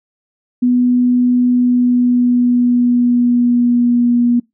sine tone with pitch glide, 246.9 to 240.4 Hz, B3 to B3, 0 to -46 cents, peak -9 dBFS, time 0.62-4.4 s, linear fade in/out 10 ms, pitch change -46 cents, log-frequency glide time 1.5-4.21 s, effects noise-tail reverb RT60 0.2 s tail -25 dB re dry

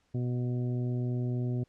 harmonic tone with a mistuned harmonic, 123.47 Hz, B2, in tune, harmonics 1 / 2 / 3 / 4 / 5 / 6, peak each -29 / -36 / -40 / -52 / -49 / -57 dBFS, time 0.14-1.64 s, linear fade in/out 10 ms, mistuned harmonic 6, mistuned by -26 cents, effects pink hiss -72 dBFS RMS until 1.68 s + low-pass 7000 Hz 12 dB/octave

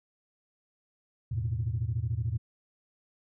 sine chord, E suspended fourth, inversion none, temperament equal, 82.41 / 110 / 123.47 Hz, E2 / A2 / B2, 0 / 0 / 0 cents, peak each -34 / -30 / -32 dBFS, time 1.31-2.38 s, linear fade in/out 10 ms, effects tanh soft clip ceiling -21 dBFS

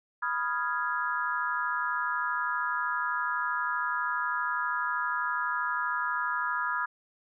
sine chord, F half-diminished seventh, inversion second, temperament equal, 987.8 / 1244.5 / 1396.9 / 1661.2 Hz, Cb6 / Eb6 / F6 / Ab6, 0 / 0 / 0 / 0 cents, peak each -33 dBFS, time 0.22-6.86 s, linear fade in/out 10 ms, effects none

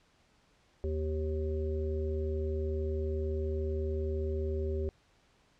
harmonic tone, 77.78 Hz, D#2, in tune, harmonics 1 / 3 / 5 / 7, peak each -32 / -44 / -35 / -44 dBFS, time 0.84-4.89 s, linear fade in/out 0 ms, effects pink hiss -67 dBFS RMS until 5.59 s + low-pass 6000 Hz 12 dB/octave

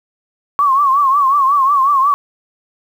sine tone with vibrato, 1108.7 Hz, C#6, in tune, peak -9 dBFS, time 0.59-2.14 s, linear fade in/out 0 ms, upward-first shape triangle, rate 5.5 Hz, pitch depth 120 cents each way, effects 7-bit

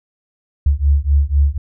sine beating tone pair, 69.3 / 73.3 Hz, C#2 / D2, 0 / -3 cents, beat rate 4 Hz, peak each -14 dBFS, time 0.66-1.58 s, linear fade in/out 5 ms, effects none

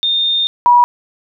sine tone pair in turn, 3642 / 968 Hz, A#7 / B5, -41 / -35 cents, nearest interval octave + major seventh, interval 2294 cents, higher first, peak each -12 / -5 dBFS, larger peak second, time 0.03-0.47 / 0.66-0.84 s, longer first, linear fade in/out 0 ms, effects none

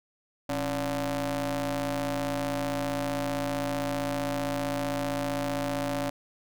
sawtooth ring-modulated tone, 150.9 Hz, D3, 47 cents sharp, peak -21 dBFS, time 0.49-6.1 s, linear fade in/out 5 ms, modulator 425 Hz, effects none

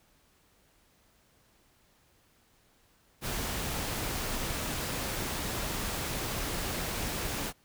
pink noise, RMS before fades -34 dBFS, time 3.21-7.53 s, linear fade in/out 50 ms, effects pink hiss -66 dBFS RMS until 7.64 s

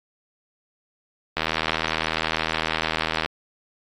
click train, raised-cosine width 0.3 ms, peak -6 dBFS, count 152, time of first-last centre 1.37-3.26 s, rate 79.9 Hz, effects AAC 64 kbps

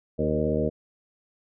harmonic tone with a mistuned harmonic, 76.6 Hz, D#2, 27 cents flat, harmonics 1 / 2 / 3 / 4 / 5 / 6 / 7 / 8, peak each -32 / -30 / -29 / -32 / -32 / -28 / -33 / -31 dBFS, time 0.18-0.7 s, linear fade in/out 20 ms, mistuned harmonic 6, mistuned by +30 cents, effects none

